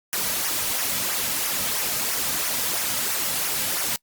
white noise with flanger, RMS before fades -25 dBFS, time 0.13-3.96 s, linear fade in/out 0 ms, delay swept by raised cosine 0.24 to 2.84 ms, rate 3 Hz, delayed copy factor -0.55, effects noise-tail reverb RT60 0.1 s tail -25 dB re dry + Opus 48 kbps

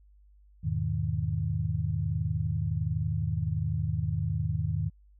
sine chord, E major seventh, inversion none, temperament equal, 82.41 / 103.83 / 123.47 / 155.56 Hz, E2 / G#2 / B2 / D#3, 0 / 0 / 0 / 0 cents, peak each -33 / -31 / -35 / -31 dBFS, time 0.63-4.9 s, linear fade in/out 20 ms, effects added 50 Hz sine -55 dBFS peak until 5.19 s

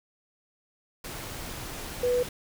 sine tone in noise, 492.3 Hz, B4, 6 cents flat, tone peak -22 dBFS, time 2.03-2.23 s, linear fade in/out 5 ms, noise pink, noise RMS -38 dBFS, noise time 1.04-2.29 s, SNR +13 dB, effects none

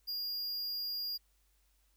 square tone, 4830 Hz, D8, 48 cents sharp, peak -36 dBFS, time 0.07-1.18 s, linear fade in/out 20 ms, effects added 50 Hz sine -70 dBFS peak until 1.96 s + white hiss -75 dBFS RMS until 1.96 s

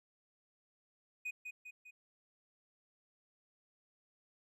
triangle tone with echo, 2489 Hz, D#7, in tune, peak -36 dBFS, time 1.25-1.31 s, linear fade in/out 10 ms, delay 200 ms, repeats 3, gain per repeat -5 dB, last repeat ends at 1.91 s, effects none

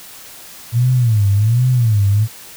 sine tone with vibrato, 112.8 Hz, A2, 44 cents sharp, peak -10 dBFS, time 0.72-2.28 s, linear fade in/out 50 ms, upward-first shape sine, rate 1.3 Hz, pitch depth 220 cents each way, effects white hiss -37 dBFS RMS until 2.56 s

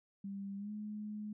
sine tone with pitch glide, 197.9 to 210.9 Hz, G3 to G#3, +17 to +27 cents, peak -40 dBFS, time 0.24-1.33 s, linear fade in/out 5 ms, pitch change +110 cents, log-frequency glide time 0.57-0.71 s, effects none

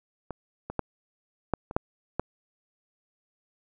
clicks, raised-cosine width 1 ms, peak -20 / -20 / -12 / -10 / -23 / -8 / -12 dBFS, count 7, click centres 0.307 / 0.7 / 0.793 / 1.537 / 1.711 / 1.765 / 2.196 s, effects none

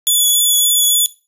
5% pulse tone with vibrato, 3427 Hz, A7, 46 cents flat, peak -3 dBFS, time 0.07-1.06 s, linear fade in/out 0 ms, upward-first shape triangle, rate 3.5 Hz, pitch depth 20 cents each way, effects noise-tail reverb RT60 0.3 s tail -18 dB re dry + resampled to 32000 Hz

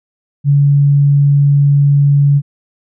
sine tone, 142.3 Hz, C#3, 46 cents sharp, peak -6 dBFS, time 0.44-2.42 s, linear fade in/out 50 ms, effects none

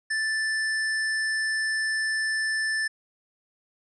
square tone, 1760 Hz, A6, in tune, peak -25 dBFS, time 0.1-2.88 s, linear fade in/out 10 ms, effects resampled to 22050 Hz

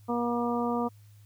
harmonic tone, 238.8 Hz, A#3, 42 cents sharp, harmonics 1 / 2 / 3 / 4 / 5, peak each -29 / -32 / -34 / -35 / -36 dBFS, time 0.08-0.89 s, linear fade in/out 20 ms, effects added 104 Hz sine -51 dBFS peak until 1.25 s + white hiss -66 dBFS RMS until 1.25 s

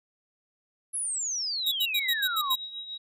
sine exponential sweep, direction down, 11175 to 987.8 Hz, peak -28 dBFS, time 0.93-2.55 s, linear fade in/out 20 ms
45% pulse tone bursts, 3824 Hz, A#7, 43 cents sharp, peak -24 dBFS, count 7, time 1.66-2.558 s, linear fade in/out 10 ms, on 58 ms, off 82 ms
sine tone with tremolo, 3824 Hz, A#7, 43 cents sharp, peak -33 dBFS, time 2-2.98 s, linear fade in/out 10 ms, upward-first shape triangle, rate 6.7 Hz, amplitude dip 65%
effects none

